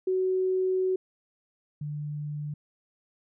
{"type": "tone pair in turn", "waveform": "sine", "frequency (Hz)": [373.5, 148.22], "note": ["F#4", "D3"], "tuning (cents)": [16, 16], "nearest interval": "octave + major third", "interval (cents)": 1600, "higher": "first", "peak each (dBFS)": [-23, -31], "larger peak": "first", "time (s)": [[0.07, 0.96], [1.81, 2.54]], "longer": "first", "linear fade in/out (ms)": 5, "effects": []}